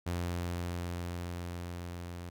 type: tone with level ramp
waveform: sawtooth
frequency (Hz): 87.31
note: F2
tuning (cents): 0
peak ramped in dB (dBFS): -28 to -37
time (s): 0.06-2.3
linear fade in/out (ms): 10
effects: none